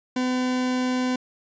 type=tone; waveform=40% pulse; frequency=253.2 Hz; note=B3; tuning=43 cents sharp; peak=-21 dBFS; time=0.16-1.16 s; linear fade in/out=5 ms; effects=resampled to 16000 Hz + 10-bit